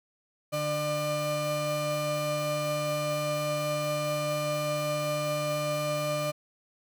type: tone pair together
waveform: 35% pulse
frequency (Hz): 148.4 / 598.6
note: D3 / D5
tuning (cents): +18 / +33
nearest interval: 2 octaves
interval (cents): 2415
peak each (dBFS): -32 / -27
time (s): 0.52-6.32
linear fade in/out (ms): 20
effects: none